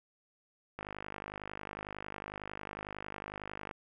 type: click train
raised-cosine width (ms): 0.5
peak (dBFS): -25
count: 150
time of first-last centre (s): 0.79-3.712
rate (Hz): 51
effects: none